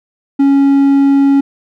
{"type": "tone", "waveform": "triangle", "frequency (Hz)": 277.2, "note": "C#4", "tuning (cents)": 0, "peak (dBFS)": -4, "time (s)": [0.39, 1.41], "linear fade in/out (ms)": 10, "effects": []}